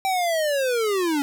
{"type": "linear sweep", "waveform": "square", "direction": "down", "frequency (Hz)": [780, 275.1], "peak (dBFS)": -21, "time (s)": [0.05, 1.22], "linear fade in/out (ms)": 0, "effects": []}